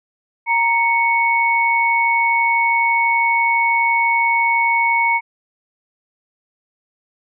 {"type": "tone pair together", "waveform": "sine", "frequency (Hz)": [932.3, 2217], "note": ["A#5", "C#7"], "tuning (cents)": [0, 0], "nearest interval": "octave + minor third", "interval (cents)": 1500, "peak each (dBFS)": -16, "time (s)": [0.46, 5.21], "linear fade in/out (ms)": 50, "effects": []}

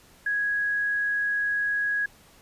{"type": "tone", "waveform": "sine", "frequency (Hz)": 1661.2, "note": "G#6", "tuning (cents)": 0, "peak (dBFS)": -23, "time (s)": [0.26, 2.06], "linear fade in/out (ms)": 5, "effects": ["pink hiss -55 dBFS RMS until 2.41 s", "resampled to 32000 Hz"]}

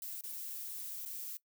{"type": "noise with dropouts", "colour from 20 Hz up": "violet", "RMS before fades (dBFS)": -43, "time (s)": [0.02, 1.37], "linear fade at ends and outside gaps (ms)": 2, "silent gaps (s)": [[0.21, 0.237], [1.052, 1.058]], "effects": ["noise-tail reverb RT60 0.1 s tail -20 dB re dry"]}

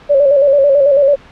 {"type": "tone with vibrato", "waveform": "sine", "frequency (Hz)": 561, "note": "C#5", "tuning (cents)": 21, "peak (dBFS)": -6, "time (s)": [0.09, 1.16], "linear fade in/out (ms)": 20, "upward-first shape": "square", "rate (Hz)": 9.1, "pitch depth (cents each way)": 55, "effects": ["pink hiss -40 dBFS RMS until 1.31 s", "low-pass 3000 Hz 12 dB/octave"]}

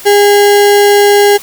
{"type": "tone with sample-and-hold", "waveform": "sine", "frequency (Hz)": 407.9, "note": "G#4", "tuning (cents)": -31, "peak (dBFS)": -3, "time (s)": [0.05, 1.38], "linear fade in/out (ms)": 20, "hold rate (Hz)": 1225, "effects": ["white hiss -30 dBFS RMS until 1.42 s"]}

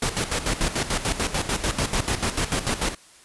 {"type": "noise with tremolo", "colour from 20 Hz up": "pink", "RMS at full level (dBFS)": -23, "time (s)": [0.02, 2.95], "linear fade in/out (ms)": 5, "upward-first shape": "square", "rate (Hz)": 6.8, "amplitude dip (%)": 70, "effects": ["white hiss -51 dBFS RMS until 3.24 s", "resampled to 24000 Hz"]}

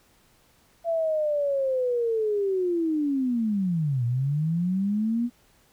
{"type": "linear two-way sweep", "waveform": "sine", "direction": "down then up", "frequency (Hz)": [676, 116.54, 244.4], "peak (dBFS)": -22, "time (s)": [0.84, 5.3], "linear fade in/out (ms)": 50, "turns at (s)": 4.05, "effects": ["pink hiss -61 dBFS RMS until 5.72 s"]}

